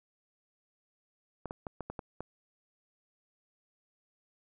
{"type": "clicks", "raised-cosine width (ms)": 1, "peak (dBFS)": -24, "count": 7, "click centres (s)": [1.457, 1.509, 1.668, 1.807, 1.9, 1.992, 2.206], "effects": []}